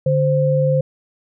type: tone pair together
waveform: sine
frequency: 146.3 / 521.4 Hz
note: D3 / C5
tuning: -6 / -6 cents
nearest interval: octave + minor seventh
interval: 2200 cents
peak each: -16 dBFS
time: 0.06-0.81 s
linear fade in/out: 5 ms
effects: none